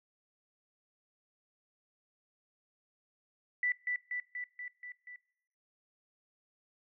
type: tone with echo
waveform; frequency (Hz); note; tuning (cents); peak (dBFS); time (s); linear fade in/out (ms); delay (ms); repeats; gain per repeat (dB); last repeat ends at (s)
sine; 1975.5; B6; 0; -28; 3.63-3.72; 2; 240; 6; -3; 5.16
effects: noise-tail reverb RT60 0.8 s tail -23 dB re dry